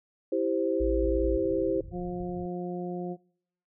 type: chord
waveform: sine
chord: C major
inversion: first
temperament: equal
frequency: 329.6 / 392 / 523.3 Hz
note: E4 / G4 / C5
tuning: 0 / 0 / 0 cents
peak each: -29 dBFS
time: 0.32-1.81 s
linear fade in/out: 5 ms
type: tone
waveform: sine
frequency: 56.1 Hz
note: A1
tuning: 34 cents sharp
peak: -28 dBFS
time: 0.8-1.37 s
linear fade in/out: 10 ms
type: low-pass noise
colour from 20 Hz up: pink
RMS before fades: -44 dBFS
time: 1-2.46 s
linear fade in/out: 10 ms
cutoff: 160 Hz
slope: 48 dB/octave
type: harmonic tone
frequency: 177.8 Hz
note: F3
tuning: 31 cents sharp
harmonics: 1 / 2 / 3 / 4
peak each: -34 / -35 / -42 / -41 dBFS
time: 1.91-3.17 s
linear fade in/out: 50 ms
effects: noise-tail reverb RT60 0.7 s tail -25 dB re dry